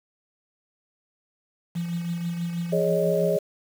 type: tone with tremolo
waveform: sine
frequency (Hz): 171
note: F3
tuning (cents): -36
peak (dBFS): -24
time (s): 1.75-3.37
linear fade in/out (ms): 10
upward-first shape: triangle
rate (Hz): 6.2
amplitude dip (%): 45
type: chord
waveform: sine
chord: Ab suspended fourth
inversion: none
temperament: equal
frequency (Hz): 415.3 / 554.4 / 622.3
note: Ab4 / Db5 / Eb5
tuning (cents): 0 / 0 / 0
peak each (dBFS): -25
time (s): 2.72-3.39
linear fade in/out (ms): 10
effects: 7-bit